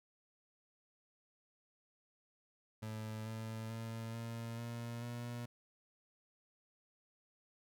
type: tone with pitch steps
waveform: 30% pulse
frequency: 109.2 / 111.24 / 113.31 / 115.43 / 117.58 / 119.77 Hz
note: A2 / A2 / A#2 / A#2 / A#2 / A#2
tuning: -13 / +19 / -49 / -17 / +15 / +47 cents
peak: -39 dBFS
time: 2.82-5.46 s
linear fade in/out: 10 ms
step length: 440 ms
effects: none